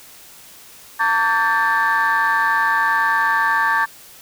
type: tone cluster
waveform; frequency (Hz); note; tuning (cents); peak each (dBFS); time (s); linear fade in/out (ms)
sine; 905 / 1147 / 1587 / 1766; A5 / D6 / G6 / A6; +48 / -41 / +21 / +6; -19; 0.99-3.86; 20
effects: tanh soft clip ceiling -9 dBFS + white hiss -43 dBFS RMS until 4.21 s